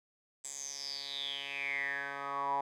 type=tone with band-pass filter sweep; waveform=10% pulse; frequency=140 Hz; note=C#3; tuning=18 cents sharp; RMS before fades=-38 dBFS; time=0.44-2.61 s; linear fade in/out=5 ms; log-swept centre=7700 to 900 Hz; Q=9.6; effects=none

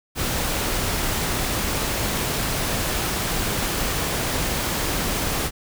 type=noise; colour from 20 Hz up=pink; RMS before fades=-24 dBFS; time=0.15-5.51 s; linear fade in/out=50 ms; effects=none

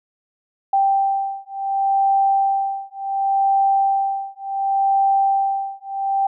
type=beating tone pair; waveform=sine; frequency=784 / 784.69 Hz; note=G5 / G5; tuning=0 / +2 cents; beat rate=0.69 Hz; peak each=-19 dBFS; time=0.73-6.27 s; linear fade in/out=5 ms; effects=none

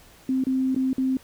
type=tone with dropouts; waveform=sine; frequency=261.6 Hz; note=C4; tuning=in tune; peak=-20 dBFS; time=0.29-1.17 s; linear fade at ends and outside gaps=2 ms; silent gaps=0.439-0.468 / 0.747-0.762 / 0.931-0.981 s; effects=pink hiss -52 dBFS RMS until 1.23 s

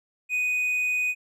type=tone; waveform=triangle; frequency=2489 Hz; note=D#7; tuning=in tune; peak=-21 dBFS; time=0.29-1.15 s; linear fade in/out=50 ms; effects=none

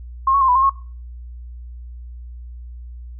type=tone with pitch steps; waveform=sine; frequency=1070 / 1111 / 1057 / 991 / 1064 / 1091 Hz; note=C6 / C#6 / C6 / B5 / C6 / C#6; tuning=+38 / +4 / +17 / +6 / +29 / -28 cents; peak=-12 dBFS; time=0.27-0.696 s; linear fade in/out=5 ms; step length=71 ms; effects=noise-tail reverb RT60 0.4 s tail -20 dB re dry + added 60 Hz sine -32 dBFS peak until 3.19 s

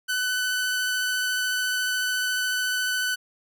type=tone with vibrato; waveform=sawtooth; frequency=1502 Hz; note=F#6; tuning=26 cents sharp; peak=-20 dBFS; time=0.08-3.16 s; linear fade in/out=20 ms; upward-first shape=sine; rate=14 Hz; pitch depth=10 cents each way; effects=none

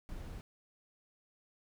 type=noise; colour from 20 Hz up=brown; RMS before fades=-44 dBFS; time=0.09-0.41 s; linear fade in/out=0 ms; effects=none

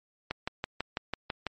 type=click train; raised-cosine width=0.3 ms; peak=-15 dBFS; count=8; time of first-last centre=0.31-1.467 s; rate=6.05 Hz; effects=MP3 32 kbps

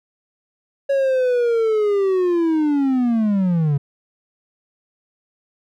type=linear sweep; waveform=triangle; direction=down; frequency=557 to 137.3 Hz; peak=-13 dBFS; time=0.89-3.78 s; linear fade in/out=10 ms; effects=none

